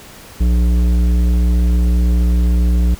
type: tone with tanh clipping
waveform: sine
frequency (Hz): 59.7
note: A#1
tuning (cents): +42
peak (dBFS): -12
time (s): 0.4-2.95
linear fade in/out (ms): 10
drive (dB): 12
effects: pink hiss -38 dBFS RMS until 2.99 s